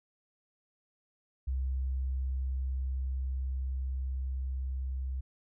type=tone with level ramp; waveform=sine; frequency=65.41 Hz; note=C2; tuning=in tune; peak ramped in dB=-29 to -32 dBFS; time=1.47-5.21 s; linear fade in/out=10 ms; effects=none